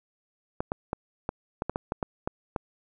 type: clicks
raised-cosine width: 1 ms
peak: -14 dBFS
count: 11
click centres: 0.605 / 0.719 / 0.931 / 1.291 / 1.621 / 1.696 / 1.759 / 1.921 / 2.028 / 2.275 / 2.562 s
effects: none